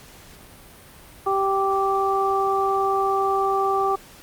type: harmonic tone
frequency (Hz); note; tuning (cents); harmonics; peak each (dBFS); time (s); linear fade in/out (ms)
390; G4; -9; 1 / 2 / 3; -23 / -23 / -23; 1.26-3.96; 10
effects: pink hiss -46 dBFS RMS until 4.22 s + Opus 48 kbps